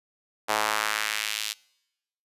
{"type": "tone with high-pass filter sweep", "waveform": "sawtooth", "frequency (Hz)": 107.3, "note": "A2", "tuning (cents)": -43, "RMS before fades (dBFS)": -28, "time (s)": [0.48, 1.54], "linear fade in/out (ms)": 20, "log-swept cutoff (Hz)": [750, 3700], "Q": 1.3, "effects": ["noise-tail reverb RT60 0.9 s tail -25 dB re dry", "resampled to 32000 Hz"]}